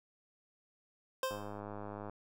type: tone with exponential decay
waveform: 25% pulse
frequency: 523 Hz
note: C5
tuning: 1 cent flat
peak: -27 dBFS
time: 1.23-1.6 s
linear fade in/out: 2 ms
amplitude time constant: 79 ms
type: click train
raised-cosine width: 1 ms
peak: -30 dBFS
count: 82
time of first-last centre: 1.31-2.096 s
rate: 103 Hz
effects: none